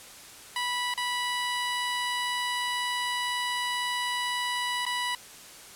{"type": "tone with dropouts", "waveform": "15% pulse", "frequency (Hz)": 982, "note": "B5", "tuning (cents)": -10, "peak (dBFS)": -21, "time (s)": [0.56, 5.15], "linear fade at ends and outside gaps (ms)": 2, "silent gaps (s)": [[0.939, 0.976], [4.853, 4.864]], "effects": ["white hiss -47 dBFS RMS until 5.75 s", "low-pass 11000 Hz 12 dB/octave"]}